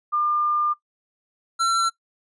sine / square tone pair in turn, 1200 / 1352 Hz, D6 / E6, +37 / +43 cents, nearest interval major second, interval 206 cents, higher second, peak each -19 dBFS, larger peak neither, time 0.12-0.74 / 1.59-1.9 s, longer first, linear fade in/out 20 ms, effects noise-tail reverb RT60 0.1 s tail -19 dB re dry + resampled to 22050 Hz

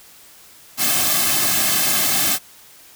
white noise with comb filter, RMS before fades -18 dBFS, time 0.77-2.39 s, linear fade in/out 50 ms, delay 2.1 ms, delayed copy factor -0.95, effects white hiss -46 dBFS RMS until 2.95 s

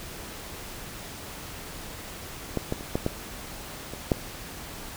clicks, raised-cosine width 2 ms, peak -12 / -13 / -25 / -11 / -11 / -21 / -7 dBFS, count 7, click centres 2.573 / 2.724 / 2.809 / 2.955 / 3.064 / 3.936 / 4.118 s, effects pink hiss -40 dBFS RMS until 4.96 s

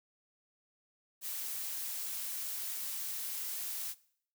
blue noise, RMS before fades -39 dBFS, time 1.21-3.95 s, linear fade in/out 50 ms, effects noise-tail reverb RT60 0.6 s tail -20 dB re dry

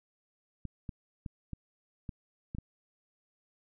clicks, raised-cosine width 5 ms, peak -26 dBFS, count 7, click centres 0.653 / 0.892 / 1.262 / 1.533 / 2.092 / 2.549 / 2.585 s, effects none

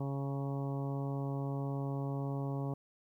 harmonic tone with a mistuned harmonic, 138.59 Hz, C#3, in tune, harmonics 1 / 2 / 3 / 4 / 5 / 6 / 7 / 8, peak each -35 / -41 / -45 / -47 / -49 / -51 / -52 / -53 dBFS, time 0-2.74 s, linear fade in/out 5 ms, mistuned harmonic 7, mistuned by -32 cents, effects 12-bit

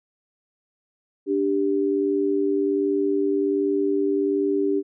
sine tone pair together, 292.7 / 394 Hz, D4 / G4, -6 / +9 cents, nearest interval perfect fourth, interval 515 cents, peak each -23 / -21 dBFS, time 1.26-4.83 s, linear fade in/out 50 ms, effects none

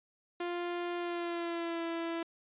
sawtooth tone with pitch glide, 349.2 to 333.6 Hz, F4 to E4, 0 to +21 cents, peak -30 dBFS, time 0.4-2.23 s, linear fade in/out 5 ms, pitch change -79 cents, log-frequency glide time 0.98-1.84 s, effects resampled to 8000 Hz

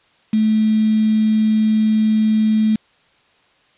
sine tone with quantisation, 217.2 Hz, A3, 22 cents flat, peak -12 dBFS, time 0.33-2.76 s, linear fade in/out 5 ms, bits 5, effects white hiss -56 dBFS RMS until 3.77 s + resampled to 8000 Hz

